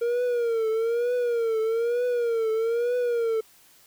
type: tone with vibrato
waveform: triangle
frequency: 466.2 Hz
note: A#4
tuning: in tune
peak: -20 dBFS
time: 0.01-3.41 s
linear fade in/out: 10 ms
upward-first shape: triangle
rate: 1.1 Hz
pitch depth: 110 cents each way
effects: white hiss -56 dBFS RMS until 3.86 s